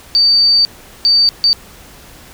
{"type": "tone bursts at uneven times", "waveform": "sine", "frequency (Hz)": 4605, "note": "D8", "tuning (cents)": -35, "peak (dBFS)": -7, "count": 3, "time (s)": [[0.15, 0.65], [1.05, 1.29], [1.44, 1.53]], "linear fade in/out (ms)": 0, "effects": ["pink hiss -39 dBFS RMS until 2.33 s"]}